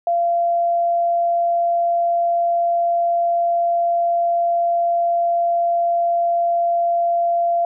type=tone; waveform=sine; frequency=687 Hz; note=F5; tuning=29 cents flat; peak=-15 dBFS; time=0.07-7.65 s; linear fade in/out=2 ms; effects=none